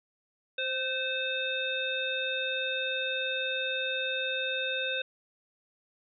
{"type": "harmonic tone with a mistuned harmonic", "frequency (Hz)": 523.3, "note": "C5", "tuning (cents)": 0, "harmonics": [1, 3, 5, 7], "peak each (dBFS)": [-35, -35, -34, -34], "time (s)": [0.58, 5.02], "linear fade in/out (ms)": 5, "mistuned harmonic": 3, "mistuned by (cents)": -33, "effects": []}